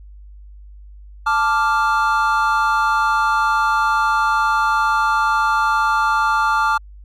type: chord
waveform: triangle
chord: D minor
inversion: second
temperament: equal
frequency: 880 / 1174.7 / 1396.9 Hz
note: A5 / D6 / F6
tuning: 0 / 0 / 0 cents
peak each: -17 dBFS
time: 1.26-6.78 s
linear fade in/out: 10 ms
effects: added 50 Hz sine -37 dBFS peak until 7.04 s